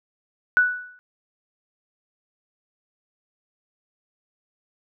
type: tone with exponential decay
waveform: sine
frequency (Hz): 1480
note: F#6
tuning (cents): 0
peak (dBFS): -11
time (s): 0.57-0.99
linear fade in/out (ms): 0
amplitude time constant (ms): 91
effects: none